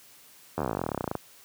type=slowing click train; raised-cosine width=1 ms; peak=-14 dBFS; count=26; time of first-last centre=0.58-1.153 s; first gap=12 ms; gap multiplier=1.05; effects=white hiss -54 dBFS RMS until 1.44 s + high-pass 80 Hz 12 dB/octave